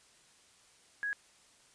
sine tone, 1661.2 Hz, G#6, in tune, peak -32 dBFS, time 1.03-1.13 s, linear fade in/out 0 ms, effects white hiss -63 dBFS RMS until 1.74 s + resampled to 22050 Hz

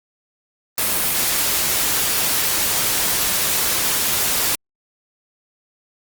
white noise, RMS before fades -19 dBFS, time 0.78-4.55 s, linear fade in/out 0 ms, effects Opus 32 kbps

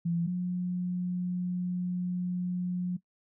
sine tone pair in turn, 170 / 179.49 Hz, F3 / F3, -46 / +48 cents, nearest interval minor second, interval 94 cents, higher second, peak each -26 / -28 dBFS, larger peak first, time 0.05-0.27 / 0.27-2.97 s, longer second, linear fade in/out 10 ms, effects noise-tail reverb RT60 0.1 s tail -18 dB re dry

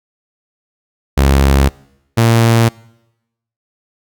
sawtooth tone pair in turn, 68.5 / 115.2 Hz, C#2 / A#2, -20 / -20 cents, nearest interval major sixth, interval 900 cents, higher second, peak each -4 dBFS, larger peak neither, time 1.17-1.69 / 2.17-2.69 s, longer neither, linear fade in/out 10 ms, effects noise-tail reverb RT60 0.9 s tail -24 dB re dry

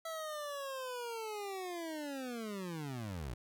25% pulse linear sweep, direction down, 659 to 55 Hz, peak -36 dBFS, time 0.05-3.34 s, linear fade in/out 5 ms, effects none

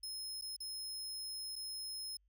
sawtooth tone with dropouts, 5160 Hz, E8, 38 cents flat, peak -39 dBFS, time 0.03-2.17 s, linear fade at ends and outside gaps 5 ms, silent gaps 0.413-0.421 / 0.565-0.603 / 1.557-1.561 s, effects added 50 Hz sine -70 dBFS peak until 2.28 s

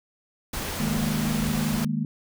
pink noise, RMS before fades -31 dBFS, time 0.53-1.85 s, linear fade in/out 5 ms
sine chord, D# suspended fourth, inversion none, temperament equal with one note detuned, 154.76 / 207.7 / 233.1 Hz, D#3 / G#3 / A#3, -9 / 0 / 0 cents, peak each -28 dBFS, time 0.8-2.05 s, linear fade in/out 2 ms
effects none

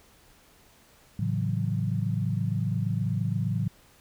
sine chord, F# minor seventh, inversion first, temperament equal, 110 / 138.59 / 164.81 / 185 Hz, A2 / C#3 / E3 / F#3, 0 / 0 / 0 / 0 cents, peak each -28 / -31 / -32 / -32 dBFS, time 1.19-3.68 s, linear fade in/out 5 ms, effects pink hiss -58 dBFS RMS until 4 s

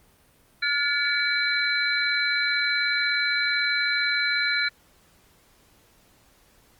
sine tone cluster, 1421 / 1723 / 2279 / 4041 Hz, F6 / A6 / C#7 / B7, +30 / -37 / +47 / +39 cents, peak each -27 dBFS, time 0.62-4.69 s, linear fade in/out 10 ms, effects pink hiss -59 dBFS RMS until 6.79 s + Opus 32 kbps

